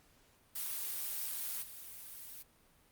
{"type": "noise with level steps", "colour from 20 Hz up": "blue", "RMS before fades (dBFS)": [-39, -49], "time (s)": [0.55, 2.43], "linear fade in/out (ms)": 10, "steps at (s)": 1.62, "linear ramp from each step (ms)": 10, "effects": ["pink hiss -67 dBFS RMS until 2.91 s", "Opus 48 kbps"]}